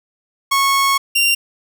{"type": "tone pair in turn", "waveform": "sawtooth", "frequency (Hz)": [1100, 2772], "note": ["C#6", "F7"], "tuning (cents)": [-14, -14], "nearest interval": "octave + major third", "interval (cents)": 1600, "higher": "second", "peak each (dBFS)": -9, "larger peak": "neither", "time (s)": [[0.51, 0.98], [1.15, 1.35]], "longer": "first", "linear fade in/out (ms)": 10, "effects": []}